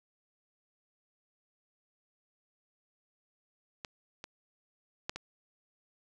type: clicks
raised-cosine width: 0.2 ms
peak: -22 / -25 / -16 / -22 dBFS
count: 4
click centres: 3.848 / 4.241 / 5.095 / 5.16 s
effects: none